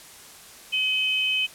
sine tone pair together, 2549 / 3049 Hz, D#7 / G7, +41 / -49 cents, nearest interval minor third, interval 310 cents, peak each -24 dBFS, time 0.72-1.47 s, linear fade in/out 20 ms, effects white hiss -46 dBFS RMS until 1.54 s + low-pass 12000 Hz 12 dB/octave

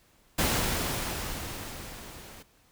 pink noise with level ramp, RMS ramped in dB -25 to -48 dBFS, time 0.38-2.43 s, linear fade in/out 10 ms, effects pink hiss -63 dBFS RMS until 2.71 s

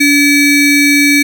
square ring-modulated tone, 1004 Hz, B5, 28 cents sharp, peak -4 dBFS, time 0-1.23 s, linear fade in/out 10 ms, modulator 1290 Hz, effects none

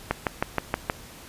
click train, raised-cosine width 0.5 ms, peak -7 dBFS, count 6, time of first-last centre 0.11-0.899 s, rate 6.34 Hz, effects pink hiss -45 dBFS RMS until 1.28 s + resampled to 32000 Hz

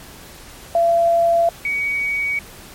sine tone pair in turn, 678 / 2254 Hz, E5 / C#7, +49 / +28 cents, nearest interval octave + major sixth, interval 2079 cents, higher second, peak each -12 / -18 dBFS, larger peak first, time 0.75-1.49 / 1.65-2.39 s, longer neither, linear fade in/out 2 ms, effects pink hiss -40 dBFS RMS until 2.74 s + MP3 64 kbps

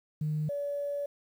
sine tone pair in turn, 152.7 / 572.2 Hz, D#3 / D5, -32 / -45 cents, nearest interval octave + major seventh, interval 2287 cents, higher second, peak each -27 / -30 dBFS, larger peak first, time 0.21-0.49 / 0.49-1.06 s, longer second, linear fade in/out 5 ms, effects tanh soft clip ceiling -24 dBFS + 10-bit

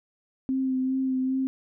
sine tone with vibrato, 261.6 Hz, C4, in tune, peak -23 dBFS, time 0.49-1.47 s, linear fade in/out 0 ms, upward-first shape sine, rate 2.5 Hz, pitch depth 20 cents each way, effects none

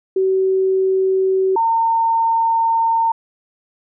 sine tone pair in turn, 380 / 910.9 Hz, F#4 / A#5, +46 / -40 cents, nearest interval octave + minor third, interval 1514 cents, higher second, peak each -13 dBFS, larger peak neither, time 0.16-1.56 / 1.56-3.12 s, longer second, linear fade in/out 5 ms, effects none

